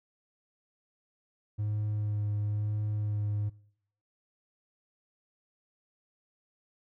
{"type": "tone with vibrato", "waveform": "triangle", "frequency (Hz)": 104.8, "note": "G#2", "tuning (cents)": 16, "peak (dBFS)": -26, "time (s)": [1.58, 3.5], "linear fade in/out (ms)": 20, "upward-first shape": "sine", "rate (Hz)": 1, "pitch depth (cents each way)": 15, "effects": ["noise-tail reverb RT60 0.7 s tail -25 dB re dry", "tanh soft clip ceiling -22 dBFS"]}